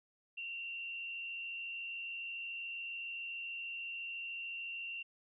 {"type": "tone with frequency modulation", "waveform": "sine", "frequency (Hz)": 2747, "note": "F7", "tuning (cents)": -29, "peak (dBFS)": -40, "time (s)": [0.37, 5.03], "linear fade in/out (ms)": 10, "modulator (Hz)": 80.3, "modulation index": 0.78, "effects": []}